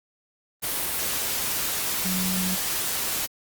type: tone in noise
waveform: sine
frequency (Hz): 185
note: F#3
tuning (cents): 0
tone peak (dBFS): -26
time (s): 2.04-2.56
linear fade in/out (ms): 20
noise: white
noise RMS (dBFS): -27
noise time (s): 0.62-3.27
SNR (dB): -2
effects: Opus 32 kbps